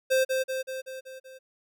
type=tone with echo; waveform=square; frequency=523.3 Hz; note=C5; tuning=in tune; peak=-21 dBFS; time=0.1-0.25 s; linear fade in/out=20 ms; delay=190 ms; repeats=6; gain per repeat=-4 dB; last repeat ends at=1.39 s; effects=none